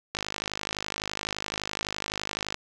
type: click train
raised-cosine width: 0.2 ms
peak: -12 dBFS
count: 125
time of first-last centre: 0.15-2.544 s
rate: 51.8 Hz
effects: none